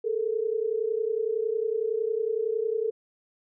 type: tone pair together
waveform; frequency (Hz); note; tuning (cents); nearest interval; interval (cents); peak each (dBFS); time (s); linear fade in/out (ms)
sine; 426.8 / 457.7; G#4 / A#4; +47 / -32; minor second; 121; -28 / -27; 0.04-2.91; 10
effects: none